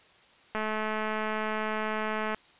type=click train; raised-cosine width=0.5 ms; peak=-17 dBFS; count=389; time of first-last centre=0.55-2.346 s; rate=216 Hz; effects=white hiss -58 dBFS RMS until 2.59 s + resampled to 8000 Hz